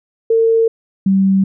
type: tone pair in turn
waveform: sine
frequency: 453.1 / 192.94 Hz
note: A#4 / G3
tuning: -49 / -27 cents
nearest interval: octave + minor third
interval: 1478 cents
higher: first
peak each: -9 dBFS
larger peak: neither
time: 0.3-0.68 / 1.06-1.44 s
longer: neither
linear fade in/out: 5 ms
effects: none